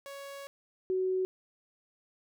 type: tone pair in turn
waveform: sawtooth / sine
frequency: 557 / 373.5 Hz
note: C#5 / F#4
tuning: +8 / +16 cents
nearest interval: perfect fifth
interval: 692 cents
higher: first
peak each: -38 / -27 dBFS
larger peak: second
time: 0.06-0.47 / 0.9-1.25 s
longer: first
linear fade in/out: 0 ms
effects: none